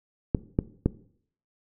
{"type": "clicks", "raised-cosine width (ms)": 3, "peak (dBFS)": -8, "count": 3, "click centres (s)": [0.348, 0.589, 0.86], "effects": ["noise-tail reverb RT60 0.6 s tail -18 dB re dry"]}